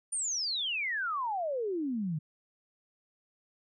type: exponential sweep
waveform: sine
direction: down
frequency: 9397 to 146.1 Hz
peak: -30 dBFS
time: 0.12-2.19 s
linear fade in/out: 10 ms
effects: none